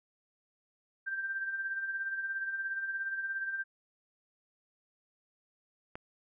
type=tone with tremolo; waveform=sine; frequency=1574 Hz; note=G6; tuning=7 cents sharp; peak=-31 dBFS; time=1.06-3.64 s; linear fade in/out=20 ms; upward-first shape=sine; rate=17 Hz; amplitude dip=50%
type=click; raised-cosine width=0.5 ms; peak=-26 dBFS; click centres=5.955 s
effects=none